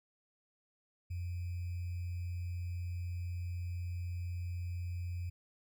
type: tone with sample-and-hold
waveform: sine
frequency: 88 Hz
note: F2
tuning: 14 cents sharp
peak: -36 dBFS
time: 1.1-5.3 s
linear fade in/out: 10 ms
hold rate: 2450 Hz
effects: none